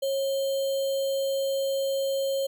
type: tone with sample-and-hold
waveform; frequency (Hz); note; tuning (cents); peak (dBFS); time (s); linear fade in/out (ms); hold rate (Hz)
sine; 545; C#5; -29; -24; 0.02-2.47; 10; 3675
effects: none